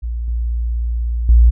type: tone with level steps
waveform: sine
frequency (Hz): 58.27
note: A#1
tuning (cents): 0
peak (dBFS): -19 / -16 / -5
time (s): 0.02-1.51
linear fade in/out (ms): 20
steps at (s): 0.28 / 1.29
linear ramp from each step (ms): 2
effects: none